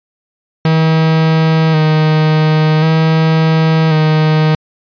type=tone with vibrato; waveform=45% pulse; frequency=157.7 Hz; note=D#3; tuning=24 cents sharp; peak=-8 dBFS; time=0.65-4.55 s; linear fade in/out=2 ms; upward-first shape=square; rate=0.46 Hz; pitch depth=24 cents each way; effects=resampled to 11025 Hz